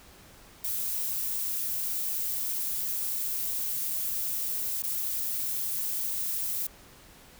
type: noise with dropouts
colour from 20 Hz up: violet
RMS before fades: -31 dBFS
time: 0.64-6.67 s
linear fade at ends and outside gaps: 5 ms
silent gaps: 4.823-4.835 s
effects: pink hiss -53 dBFS RMS until 7.39 s